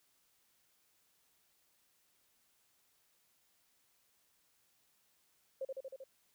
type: tone with echo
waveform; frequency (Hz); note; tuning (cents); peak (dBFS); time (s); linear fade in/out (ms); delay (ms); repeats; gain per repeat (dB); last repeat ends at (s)
sine; 532; C5; +29; -36; 5.61-5.65; 5; 78; 5; -2; 6.04
effects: white hiss -74 dBFS RMS until 6.34 s

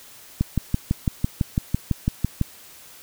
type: click train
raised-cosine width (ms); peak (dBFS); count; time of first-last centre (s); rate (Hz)
5; -7; 13; 0.41-2.413; 5.99
effects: white hiss -46 dBFS RMS until 3.02 s

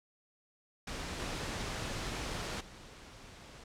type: noise with level steps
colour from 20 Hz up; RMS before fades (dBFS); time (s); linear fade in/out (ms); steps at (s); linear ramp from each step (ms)
pink; -40 / -38 / -52; 0.87-3.64; 5; 1.19 / 2.6; 10
effects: low-pass 7000 Hz 12 dB/octave

